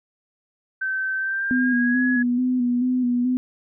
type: tone with pitch glide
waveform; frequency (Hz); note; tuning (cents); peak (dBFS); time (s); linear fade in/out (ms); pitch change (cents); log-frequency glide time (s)
sine; 1543 to 1682.7; G6 to G#6; -28 to +22; -22; 0.81-2.23; 10; +150; 1.16-2.04
type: tone with vibrato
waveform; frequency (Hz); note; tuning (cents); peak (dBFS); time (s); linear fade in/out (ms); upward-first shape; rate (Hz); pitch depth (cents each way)
sine; 248.4; B3; +10; -18; 1.51-3.37; 0; square; 2.3; 31
effects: none